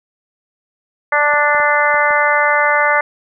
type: harmonic tone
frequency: 293.7 Hz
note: D4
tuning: in tune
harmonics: 2 / 3 / 4 / 5 / 6 / 7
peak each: -18 / -18 / -18 / -18 / -18 / -18 dBFS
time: 1.12-3.01 s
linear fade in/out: 5 ms
type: clicks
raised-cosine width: 1 ms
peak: -19 dBFS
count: 5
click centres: 1.337 / 1.548 / 1.601 / 1.943 / 2.107 s
effects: none